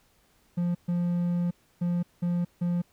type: tone bursts at uneven times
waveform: triangle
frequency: 174.61 Hz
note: F3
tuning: in tune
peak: -22 dBFS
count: 5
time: 0.57-0.75 / 0.88-1.51 / 1.81-2.03 / 2.22-2.45 / 2.61-2.82 s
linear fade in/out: 10 ms
effects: pink hiss -65 dBFS RMS until 2.92 s